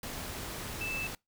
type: tone in noise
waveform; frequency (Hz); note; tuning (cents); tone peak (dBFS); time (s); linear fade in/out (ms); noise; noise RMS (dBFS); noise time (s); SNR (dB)
sine; 2637; E7; 0; -34; 0.81-1.07; 2; pink; -40; 0.03-1.15; +3
effects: noise-tail reverb RT60 0.2 s tail -25 dB re dry